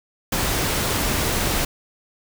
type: noise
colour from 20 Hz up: pink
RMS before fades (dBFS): -22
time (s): 0.32-1.65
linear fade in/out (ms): 5
effects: none